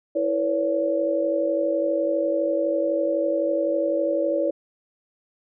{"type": "tone cluster", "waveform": "sine", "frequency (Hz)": [329.1, 470.3, 514, 566], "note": ["E4", "A#4", "C5", "C#5"], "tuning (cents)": [-3, 15, -31, 36], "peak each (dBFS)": [-26, -31, -29, -22], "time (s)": [0.15, 4.51], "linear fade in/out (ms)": 10, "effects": []}